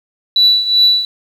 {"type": "tone with tremolo", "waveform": "sine", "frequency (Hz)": 3951, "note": "B7", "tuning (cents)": 0, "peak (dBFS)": -4, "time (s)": [0.36, 1.05], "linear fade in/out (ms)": 2, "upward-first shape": "triangle", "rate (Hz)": 2.6, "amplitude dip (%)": 80, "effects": ["tanh soft clip ceiling -2 dBFS", "7-bit"]}